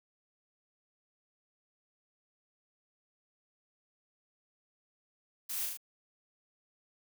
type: noise with echo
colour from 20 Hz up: blue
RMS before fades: -38 dBFS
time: 5.49-5.66 s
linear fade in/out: 10 ms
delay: 38 ms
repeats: 3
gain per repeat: -2 dB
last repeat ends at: 5.774 s
effects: none